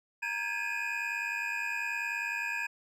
triangle tone cluster, 935 / 1618 / 1688 / 2454 / 2553 Hz, A#5 / G#6 / G#6 / D#7 / D#7, +5 / -46 / +28 / -25 / +44 cents, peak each -40 / -37 / -37 / -34 / -37 dBFS, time 0.22-2.67 s, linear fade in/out 10 ms, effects none

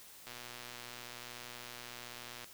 click train, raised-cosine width 0.2 ms, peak -29 dBFS, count 264, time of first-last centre 0.27-2.444 s, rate 121 Hz, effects white hiss -55 dBFS RMS until 2.53 s

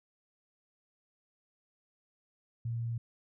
sine tone, 116.54 Hz, A#2, in tune, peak -32 dBFS, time 2.65-2.98 s, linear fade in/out 5 ms, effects none

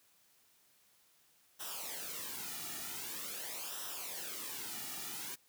white noise with flanger, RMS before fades -43 dBFS, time 1.59-5.36 s, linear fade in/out 20 ms, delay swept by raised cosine 0.44 to 1.94 ms, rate 0.45 Hz, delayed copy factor -0.7, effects white hiss -69 dBFS RMS until 5.48 s + high-pass 60 Hz 12 dB/octave

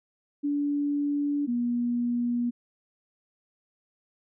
sine tone pair in turn, 288.5 / 240.4 Hz, D4 / B3, -31 / -46 cents, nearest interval minor third, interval 315 cents, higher first, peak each -24 dBFS, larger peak neither, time 0.43-1.47 / 1.47-2.51 s, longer neither, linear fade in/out 20 ms, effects none

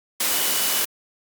sine tone in noise, 2960 Hz, F#7, in tune, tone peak -32 dBFS, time 0.31-0.82 s, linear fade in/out 5 ms, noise white, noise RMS -22 dBFS, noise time 0.2-0.85 s, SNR -13 dB, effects high-pass 200 Hz 12 dB/octave + Opus 48 kbps

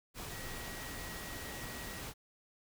sine tone in noise, 1908 Hz, A#6, 40 cents sharp, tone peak -50 dBFS, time 0.28-2.04 s, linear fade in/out 50 ms, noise pink, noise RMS -44 dBFS, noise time 0.14-2.14 s, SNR -9 dB, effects none

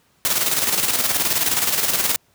white noise with tremolo, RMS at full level -18 dBFS, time 0.25-2.16 s, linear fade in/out 0 ms, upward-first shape square, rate 19 Hz, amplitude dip 50%, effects pink hiss -60 dBFS RMS until 2.34 s + high-pass 80 Hz 12 dB/octave

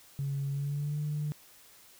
sine tone with pitch glide, 139.1 to 149.08 Hz, C#3 to D3, +6 to +26 cents, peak -29 dBFS, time 0.19-1.32 s, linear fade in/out 0 ms, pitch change +120 cents, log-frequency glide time 0.51-1 s, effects tanh soft clip ceiling -26 dBFS + white hiss -57 dBFS RMS until 1.99 s

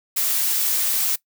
blue noise, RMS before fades -21 dBFS, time 0.16-1.16 s, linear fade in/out 10 ms, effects noise-tail reverb RT60 0.1 s tail -20 dB re dry

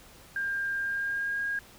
sine tone with pitch glide, 1600 to 1628.9 Hz, G6 to G#6, +35 to -34 cents, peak -28 dBFS, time 0.36-1.59 s, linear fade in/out 2 ms, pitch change +31 cents, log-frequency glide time 0.81-1.4 s, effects pink hiss -53 dBFS RMS until 1.78 s

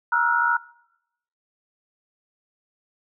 sine tone cluster, 945 / 1313 / 1366 / 1449 Hz, A#5 / E6 / F6 / F#6, +23 / -7 / -39 / -37 cents, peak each -22 / -27 / -24 / -21 dBFS, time 0.12-0.57 s, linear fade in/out 5 ms, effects noise-tail reverb RT60 0.8 s tail -22 dB re dry

